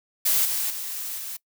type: noise with level steps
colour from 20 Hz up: blue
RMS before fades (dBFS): -21 / -26 / -32 / -34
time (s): 0.25-1.37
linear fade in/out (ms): 10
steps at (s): 0.45 / 0.7 / 1.18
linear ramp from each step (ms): 2
effects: noise-tail reverb RT60 0.1 s tail -22 dB re dry